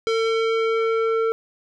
square tone with low-pass filter sweep, 450.7 Hz, A4, 42 cents sharp, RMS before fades -21 dBFS, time 0.07-1.32 s, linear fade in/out 0 ms, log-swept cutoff 4400 to 1300 Hz, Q 1.2, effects none

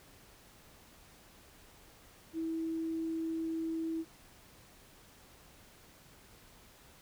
sine tone, 325.1 Hz, E4, 24 cents flat, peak -33 dBFS, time 2.33-4.05 s, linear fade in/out 50 ms, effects pink hiss -59 dBFS RMS until 7.01 s

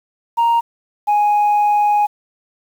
sine tone pair in turn, 932.3 / 830.6 Hz, A#5 / G#5, 0 / 0 cents, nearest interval major second, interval 200 cents, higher first, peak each -9 dBFS, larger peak neither, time 0.37-0.61 / 1.07-2.07 s, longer second, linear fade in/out 20 ms, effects tanh soft clip ceiling -10 dBFS + 7-bit

